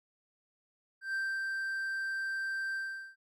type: tone with ADSR envelope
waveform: triangle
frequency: 1568 Hz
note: G6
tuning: in tune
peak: -29 dBFS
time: 1.01-3.16 s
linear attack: 130 ms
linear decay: 270 ms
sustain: -2 dB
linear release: 410 ms
effects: none